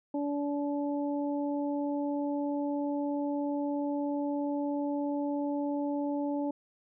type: harmonic tone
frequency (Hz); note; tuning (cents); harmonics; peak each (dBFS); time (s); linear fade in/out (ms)
287.7; D4; -36; 1 / 2 / 3; -30 / -36 / -40; 0.14-6.51; 5
effects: none